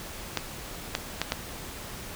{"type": "clicks", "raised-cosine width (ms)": 0.2, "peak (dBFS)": -8, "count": 4, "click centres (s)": [0.373, 0.951, 1.216, 1.321], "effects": ["pink hiss -40 dBFS RMS until 2.15 s"]}